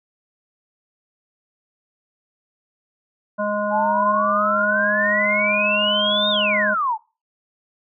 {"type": "harmonic tone", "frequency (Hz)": 207.7, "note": "G#3", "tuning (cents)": 0, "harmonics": [1, 3, 5, 7], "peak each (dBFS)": [-27, -22, -27, -29], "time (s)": [3.38, 6.75], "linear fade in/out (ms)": 20}
{"type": "exponential two-way sweep", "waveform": "sine", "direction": "up then down", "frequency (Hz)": [830.6, 3729, 830.6], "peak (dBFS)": -18, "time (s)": [3.7, 6.98], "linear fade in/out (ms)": 50, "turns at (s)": 6.3}
{"effects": ["noise-tail reverb RT60 0.3 s tail -22 dB re dry"]}